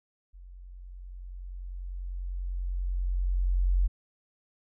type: tone with level ramp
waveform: sine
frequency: 45.11 Hz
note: F#1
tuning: 43 cents flat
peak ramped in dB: -45 to -20 dBFS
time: 0.33-3.88 s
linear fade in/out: 20 ms
effects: none